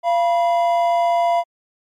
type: tone pair together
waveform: triangle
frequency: 688 / 973 Hz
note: F5 / B5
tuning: -26 / -26 cents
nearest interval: tritone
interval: 600 cents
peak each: -13 / -20 dBFS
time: 0.03-1.44 s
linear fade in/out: 50 ms
effects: MP3 64 kbps